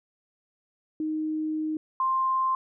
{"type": "tone pair in turn", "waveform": "sine", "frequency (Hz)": [311.1, 1049.7], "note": ["D#4", "C6"], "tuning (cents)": [0, 5], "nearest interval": "octave + major sixth", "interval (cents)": 2105, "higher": "second", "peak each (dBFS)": [-26, -22], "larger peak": "second", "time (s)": [[1, 1.77], [2, 2.55]], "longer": "first", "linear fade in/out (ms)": 2, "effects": []}